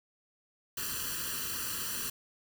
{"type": "noise with comb filter", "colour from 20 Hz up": "white", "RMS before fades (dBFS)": -36, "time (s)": [0.77, 2.1], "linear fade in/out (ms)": 5, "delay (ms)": 0.68, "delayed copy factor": 1, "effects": []}